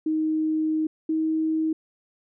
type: tone pair in turn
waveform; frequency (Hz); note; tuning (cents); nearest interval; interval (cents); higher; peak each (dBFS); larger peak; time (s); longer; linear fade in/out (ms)
sine; 313.2 / 317; D#4 / D#4; +11 / +32; unison; 21; second; -21; neither; 0.06-0.87 / 1.09-1.73; first; 5
effects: none